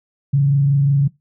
sine tone with frequency modulation, 140.1 Hz, C#3, 19 cents sharp, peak -11 dBFS, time 0.33-1.08 s, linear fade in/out 10 ms, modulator 25.6 Hz, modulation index 0.24, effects noise-tail reverb RT60 0.2 s tail -21 dB re dry

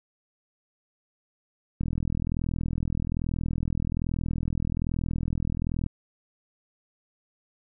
click train, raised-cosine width 5 ms, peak -16 dBFS, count 168, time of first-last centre 1.81-5.863 s, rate 41.2 Hz, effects none

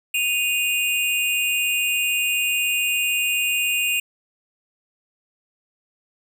square tone pair together, 2489 / 2794 Hz, D#7 / F7, 0 / 0 cents, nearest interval major second, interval 200 cents, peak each -23 / -23 dBFS, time 0.14-4 s, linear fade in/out 5 ms, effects none

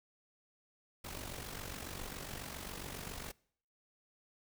pink noise with amplitude modulation, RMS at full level -42 dBFS, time 1.04-3.32 s, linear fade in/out 10 ms, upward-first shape sine, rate 47.3 Hz, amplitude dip 65%, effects noise-tail reverb RT60 0.6 s tail -24 dB re dry

